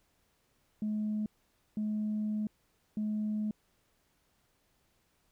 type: tone bursts at uneven times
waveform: sine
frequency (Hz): 212.8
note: G#3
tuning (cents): +42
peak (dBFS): -29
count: 3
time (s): 0.82-1.26 / 1.77-2.47 / 2.97-3.51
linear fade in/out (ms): 2
effects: tanh soft clip ceiling -27 dBFS + pink hiss -73 dBFS RMS until 5.31 s